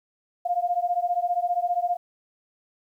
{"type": "beating tone pair", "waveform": "sine", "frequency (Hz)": [698, 713], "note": ["F5", "F5"], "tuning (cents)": [-1, 36], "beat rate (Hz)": 15, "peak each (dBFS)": -25, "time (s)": [0.45, 1.97], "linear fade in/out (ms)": 10, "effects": ["10-bit"]}